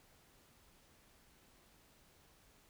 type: silence
effects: pink hiss -67 dBFS RMS until 2.69 s